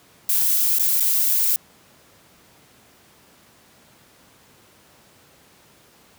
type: noise with dropouts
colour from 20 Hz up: violet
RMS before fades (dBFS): -19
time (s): 0.29-1.56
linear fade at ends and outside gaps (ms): 1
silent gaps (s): 0.786-0.796 / 0.999-1.005
effects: pink hiss -53 dBFS RMS until 6.18 s + high-pass 100 Hz 12 dB/octave